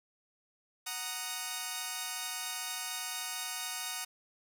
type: chord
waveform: 5% pulse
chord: D# minor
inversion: first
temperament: equal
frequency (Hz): 740 / 932.3 / 1244.5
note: F#5 / A#5 / D#6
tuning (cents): 0 / 0 / 0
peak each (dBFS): -29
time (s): 0.86-4.05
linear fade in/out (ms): 10
effects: none